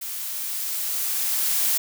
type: noise with level ramp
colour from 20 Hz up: blue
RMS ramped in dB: -32 to -21 dBFS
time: 0.01-1.78 s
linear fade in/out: 10 ms
effects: none